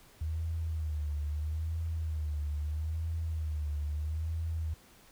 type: tone with vibrato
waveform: sine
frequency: 77.7 Hz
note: D#2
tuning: 2 cents flat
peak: -31 dBFS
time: 0.21-4.74 s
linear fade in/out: 5 ms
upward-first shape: sine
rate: 0.77 Hz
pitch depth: 90 cents each way
effects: pink hiss -59 dBFS RMS until 5.11 s